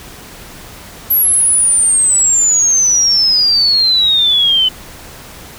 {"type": "exponential sweep", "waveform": "sine", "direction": "down", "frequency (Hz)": [11840, 3011], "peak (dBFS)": -8, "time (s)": [1.1, 4.69], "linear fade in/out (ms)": 10, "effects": ["pink hiss -34 dBFS RMS until 5.58 s"]}